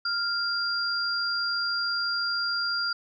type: tone pair together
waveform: sine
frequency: 1396.9 / 4777 Hz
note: F6 / D8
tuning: 0 / +29 cents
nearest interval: octave + major sixth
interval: 2129 cents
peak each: -28 dBFS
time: 0.05-2.93 s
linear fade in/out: 5 ms
effects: none